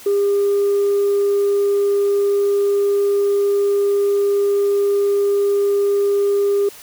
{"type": "tone", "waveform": "sine", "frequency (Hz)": 402.8, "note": "G4", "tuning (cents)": 47, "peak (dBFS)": -12, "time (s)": [0.06, 6.69], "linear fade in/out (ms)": 5, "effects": ["tanh soft clip ceiling -11 dBFS", "white hiss -40 dBFS RMS until 6.82 s"]}